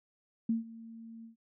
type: tone with ADSR envelope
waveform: sine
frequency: 227.2 Hz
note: A#3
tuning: 44 cents flat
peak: -25 dBFS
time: 0.49-1.36 s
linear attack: 5 ms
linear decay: 140 ms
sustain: -20 dB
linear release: 120 ms
effects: none